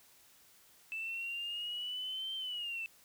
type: exponential two-way sweep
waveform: sine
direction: up then down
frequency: 2637 to 3136 to 2637 Hz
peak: -36 dBFS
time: 0.92-2.86 s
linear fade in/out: 0 ms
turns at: 2.35 s
effects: tanh soft clip ceiling -32 dBFS + white hiss -63 dBFS RMS until 3.04 s